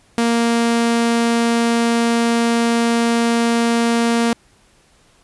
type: tone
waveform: sawtooth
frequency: 233.1 Hz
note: A#3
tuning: in tune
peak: -10 dBFS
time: 0.18-4.33 s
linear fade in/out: 0 ms
effects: pink hiss -54 dBFS RMS until 5.23 s + resampled to 24000 Hz